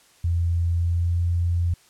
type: tone with pitch glide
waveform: sine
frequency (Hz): 85.2 to 86.34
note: F2 to F2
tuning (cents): -42 to -19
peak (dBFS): -19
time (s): 0.24-1.74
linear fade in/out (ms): 5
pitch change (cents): +23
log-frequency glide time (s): 0.73-1.2
effects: white hiss -56 dBFS RMS until 1.89 s + low-pass 10000 Hz 12 dB/octave